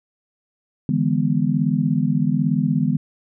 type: chord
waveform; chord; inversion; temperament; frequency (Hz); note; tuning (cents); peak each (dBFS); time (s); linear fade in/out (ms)
sine; E dominant seventh; third; just; 148.33 / 164.81 / 206 / 247.2; D3 / E3 / G#3 / B3; +18 / 0 / -14 / +2; -22; 0.89-2.97; 2
effects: none